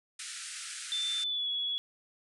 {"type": "band-pass noise", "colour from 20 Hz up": "white", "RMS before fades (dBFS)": -42, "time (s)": [0.19, 1.24], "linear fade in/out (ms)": 5, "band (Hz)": [1300, 10000], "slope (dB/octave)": 96}
{"type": "tone with pitch glide", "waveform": "sine", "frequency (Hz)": [3546, 3372], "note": ["A7", "G#7"], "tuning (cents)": [13, 26], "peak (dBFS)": -30, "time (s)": [0.92, 1.78], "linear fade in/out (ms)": 0, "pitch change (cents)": -87, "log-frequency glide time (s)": [1.21, 1.48]}
{"effects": []}